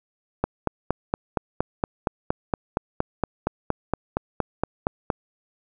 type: click train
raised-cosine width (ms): 1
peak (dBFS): -7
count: 21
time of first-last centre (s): 0.44-5.102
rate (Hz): 4.29
effects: none